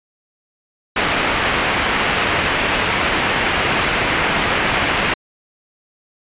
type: low-pass noise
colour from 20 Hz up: white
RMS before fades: -18 dBFS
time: 0.96-5.14 s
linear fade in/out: 5 ms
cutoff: 2800 Hz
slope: 24 dB/octave
effects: resampled to 8000 Hz